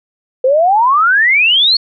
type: exponential sweep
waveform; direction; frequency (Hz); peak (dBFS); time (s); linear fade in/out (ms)
sine; up; 500 to 4435; -7; 0.44-1.77; 5
effects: none